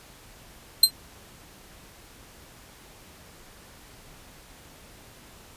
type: tone with exponential decay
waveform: sawtooth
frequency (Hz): 4141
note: C8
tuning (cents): -19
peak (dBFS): -5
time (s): 0.83-0.91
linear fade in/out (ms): 5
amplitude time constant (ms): 16
effects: pink hiss -50 dBFS RMS until 5.56 s + resampled to 32000 Hz